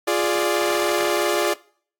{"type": "chord", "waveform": "sawtooth", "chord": "D diminished", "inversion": "first", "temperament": "equal", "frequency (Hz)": [349.2, 415.3, 587.3], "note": ["F4", "Ab4", "D5"], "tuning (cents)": [0, 0, 0], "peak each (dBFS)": [-19, -20, -19], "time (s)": [0.07, 1.54], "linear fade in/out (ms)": 10, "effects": ["noise-tail reverb RT60 0.5 s tail -21 dB re dry", "AAC 64 kbps"]}